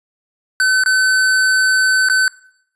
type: tone with dropouts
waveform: square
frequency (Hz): 1522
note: F#6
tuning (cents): +48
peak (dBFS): -12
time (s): 0.6-2.28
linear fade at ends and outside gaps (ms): 1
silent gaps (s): 0.837-0.86 / 2.087-2.098
effects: noise-tail reverb RT60 0.7 s tail -21 dB re dry + resampled to 24000 Hz